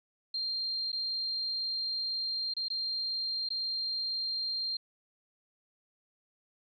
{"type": "tone with dropouts", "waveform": "sine", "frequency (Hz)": 4186, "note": "C8", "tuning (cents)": 0, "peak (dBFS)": -31, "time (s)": [0.34, 4.77], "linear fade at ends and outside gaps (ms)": 5, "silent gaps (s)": [[0.919, 0.928], [2.538, 2.566], [2.684, 2.701], [3.489, 3.503]], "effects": []}